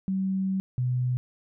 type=tone pair in turn; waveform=sine; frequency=191 / 125.36 Hz; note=G3 / B2; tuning=-45 / +26 cents; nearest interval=perfect fifth; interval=729 cents; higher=first; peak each=-24 / -23 dBFS; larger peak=second; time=0.08-0.6 / 0.78-1.17 s; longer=first; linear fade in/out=0 ms; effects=none